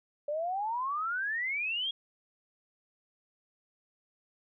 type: exponential sweep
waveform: sine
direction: up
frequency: 573 to 3322 Hz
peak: -30 dBFS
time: 0.28-1.91 s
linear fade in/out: 5 ms
effects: none